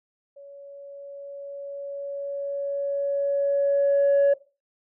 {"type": "tone with level ramp", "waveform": "sine", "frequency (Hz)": 562, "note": "C#5", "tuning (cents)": 24, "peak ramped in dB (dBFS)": [-42, -13], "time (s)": [0.36, 4.34], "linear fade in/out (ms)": 10, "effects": ["noise-tail reverb RT60 0.3 s tail -18 dB re dry", "tanh soft clip ceiling -14 dBFS"]}